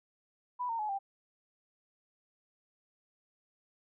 sine tone with pitch steps, 987.8 / 916.3 / 850.1 / 788.6 Hz, B5 / A#5 / G#5 / G5, 0 / -30 / +40 / +10 cents, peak -32 dBFS, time 0.59-0.99 s, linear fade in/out 20 ms, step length 100 ms, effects none

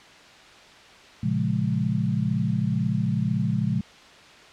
sine chord, Bb minor seventh, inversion none, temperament equal, 116.54 / 138.59 / 174.61 / 207.7 Hz, Bb2 / Db3 / F3 / Ab3, 0 / 0 / 0 / 0 cents, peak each -27 dBFS, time 1.23-3.81 s, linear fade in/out 5 ms, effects white hiss -48 dBFS RMS until 4.52 s + low-pass 4000 Hz 12 dB/octave

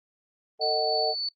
sine chord, D# diminished, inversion second, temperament just, 448 / 622.3 / 746.7 Hz, A4 / D#5 / F#5, +31 / 0 / +16 cents, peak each -28 dBFS, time 0.59-1.15 s, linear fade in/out 50 ms
sine tone with tremolo, 4481 Hz, C#8, 18 cents sharp, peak -26 dBFS, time 0.61-1.29 s, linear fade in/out 5 ms, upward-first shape sine, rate 3.3 Hz, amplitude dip 25%
effects noise-tail reverb RT60 0.1 s tail -19 dB re dry + Opus 32 kbps

